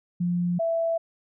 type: tone pair in turn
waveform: sine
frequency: 175.6 / 663 Hz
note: F3 / E5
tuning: +10 / +10 cents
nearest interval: octave + major seventh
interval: 2300 cents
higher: second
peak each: -22 dBFS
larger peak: neither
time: 0.2-0.59 / 0.59-0.98 s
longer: neither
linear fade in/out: 10 ms
effects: none